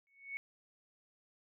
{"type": "tone with exponential growth", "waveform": "sine", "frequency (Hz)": 2217, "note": "C#7", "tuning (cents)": 0, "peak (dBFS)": -35, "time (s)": [0.07, 0.37], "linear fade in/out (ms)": 0, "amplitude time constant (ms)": 64, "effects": []}